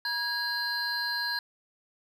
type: tone cluster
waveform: triangle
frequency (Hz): 957 / 1649 / 4141 / 4701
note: A#5 / G#6 / C8 / D8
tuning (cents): +45 / -13 / -19 / +1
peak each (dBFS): -36 / -30 / -31 / -38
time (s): 0.05-1.39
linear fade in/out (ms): 2
effects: none